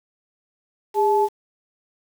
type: tone pair together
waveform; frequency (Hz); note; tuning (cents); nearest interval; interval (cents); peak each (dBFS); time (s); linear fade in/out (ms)
sine; 407.6 / 863.7; G#4 / A5; -32 / -32; octave + minor second; 1300; -18; 0.94-1.29; 50
effects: 7-bit